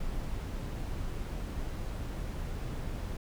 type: noise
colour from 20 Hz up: brown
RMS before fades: -36 dBFS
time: 0-3.17 s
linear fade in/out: 5 ms
effects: none